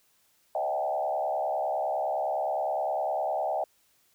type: tone with frequency modulation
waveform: sine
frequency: 698.5 Hz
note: F5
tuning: in tune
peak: -26 dBFS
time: 0.55-3.64 s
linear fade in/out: 2 ms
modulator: 69.8 Hz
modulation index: 1.8
effects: white hiss -67 dBFS RMS until 4.14 s